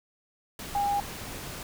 sine tone in noise, 810 Hz, G#5, 43 cents flat, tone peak -24 dBFS, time 0.75-1 s, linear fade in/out 2 ms, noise pink, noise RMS -39 dBFS, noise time 0.59-1.63 s, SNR +12 dB, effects none

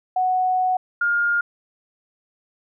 sine tone pair in turn, 740 / 1414 Hz, F#5 / F6, 0 / +21 cents, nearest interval major seventh, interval 1121 cents, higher second, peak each -17 dBFS, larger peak neither, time 0.16-0.77 / 1.01-1.41 s, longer first, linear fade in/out 5 ms, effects none

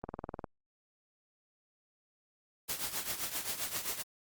click train, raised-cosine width 1 ms, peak -24 dBFS, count 9, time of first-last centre 0.04-0.442 s, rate 19.9 Hz
white noise with tremolo, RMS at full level -34 dBFS, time 2.68-4.03 s, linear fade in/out 20 ms, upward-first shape triangle, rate 7.6 Hz, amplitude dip 80%
effects Opus 32 kbps

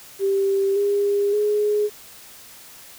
sine tone with pitch steps, 392 / 404.9 / 418.2 Hz, G4 / G#4 / G#4, 0 / -44 / +12 cents, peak -17 dBFS, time 0.19-1.9 s, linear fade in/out 50 ms, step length 570 ms, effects white hiss -44 dBFS RMS until 2.98 s

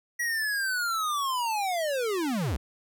square linear sweep, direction down, 1930 to 51.91 Hz, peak -27 dBFS, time 0.19-2.57 s, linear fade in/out 10 ms, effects none

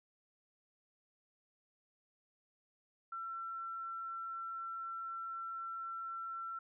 sine tone, 1348 Hz, E6, 38 cents sharp, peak -40 dBFS, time 3.12-6.59 s, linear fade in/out 5 ms, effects none

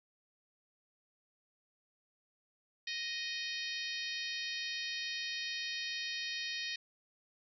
harmonic tone, 622.3 Hz, D#5, in tune, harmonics 3 / 4 / 5 / 6 / 7 / 8 / 9, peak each -43 / -43 / -46 / -44 / -44 / -48 / -49 dBFS, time 2.87-6.76 s, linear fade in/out 5 ms, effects none

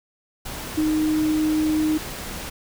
sine tone in noise, 309.5 Hz, D#4, 9 cents flat, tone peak -18 dBFS, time 0.77-1.98 s, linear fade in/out 10 ms, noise pink, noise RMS -33 dBFS, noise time 0.45-2.5 s, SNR +12 dB, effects none

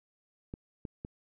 clicks, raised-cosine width 3 ms, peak -26 dBFS, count 3, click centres 0.539 / 0.852 / 1.049 s, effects none

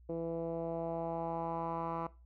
10% pulse tone with low-pass filter sweep, 166.1 Hz, E3, 13 cents sharp, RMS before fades -37 dBFS, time 0.09-2.07 s, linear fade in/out 5 ms, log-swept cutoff 460 to 1200 Hz, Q 2.7, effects noise-tail reverb RT60 0.3 s tail -19 dB re dry + added 60 Hz sine -56 dBFS peak until 2.25 s

